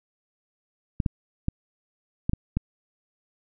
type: clicks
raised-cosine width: 5 ms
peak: -11 dBFS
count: 6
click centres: 1.002 / 1.062 / 1.484 / 2.295 / 2.334 / 2.57 s
effects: none